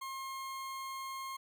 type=tone; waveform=40% pulse; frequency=1070 Hz; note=C6; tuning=38 cents sharp; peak=-39 dBFS; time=0.01-1.37 s; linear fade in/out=10 ms; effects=none